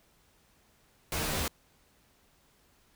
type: noise with comb filter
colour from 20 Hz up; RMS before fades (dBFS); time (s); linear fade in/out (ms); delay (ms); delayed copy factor
pink; -32; 1.12-1.48; 2; 13; +0.8
effects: pink hiss -66 dBFS RMS until 2.95 s